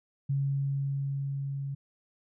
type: tone with level ramp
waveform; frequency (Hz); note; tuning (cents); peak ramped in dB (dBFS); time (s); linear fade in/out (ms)
sine; 138.59; C#3; 0; -25 to -32; 0.29-1.75; 10
effects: none